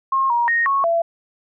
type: tone with pitch steps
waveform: sine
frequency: 1073 / 948 / 1861 / 1101 / 673 Hz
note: C6 / A#5 / A#6 / C#6 / E5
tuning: +43 / +29 / -3 / -12 / +36 cents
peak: -15 dBFS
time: 0.12-1.02 s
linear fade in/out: 5 ms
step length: 180 ms
effects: none